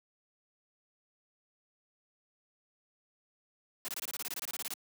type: noise bursts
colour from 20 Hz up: white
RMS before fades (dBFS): -38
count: 16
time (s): 3.85-4.737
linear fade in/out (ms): 0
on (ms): 32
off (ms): 25
effects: high-pass 200 Hz 12 dB/octave